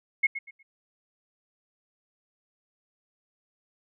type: tone with echo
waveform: sine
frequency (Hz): 2168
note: C#7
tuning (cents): -39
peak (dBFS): -18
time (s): 0.23-0.27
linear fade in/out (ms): 10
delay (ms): 120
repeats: 3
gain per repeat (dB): -12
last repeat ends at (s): 0.63
effects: none